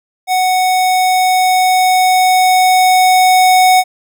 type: tone with level ramp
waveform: square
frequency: 741 Hz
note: F#5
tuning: 2 cents sharp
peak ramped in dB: -11 to -6 dBFS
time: 0.27-3.84 s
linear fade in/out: 50 ms
effects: none